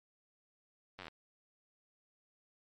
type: slowing click train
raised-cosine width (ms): 0.3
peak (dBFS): -30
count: 9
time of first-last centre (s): 0.99-1.082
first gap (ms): 10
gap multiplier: 1.04
effects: MP3 64 kbps